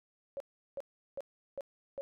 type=tone bursts; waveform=sine; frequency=554.4 Hz; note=C#5; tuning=in tune; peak=-36 dBFS; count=5; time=0.37-2.01 s; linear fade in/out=0 ms; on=32 ms; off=370 ms; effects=none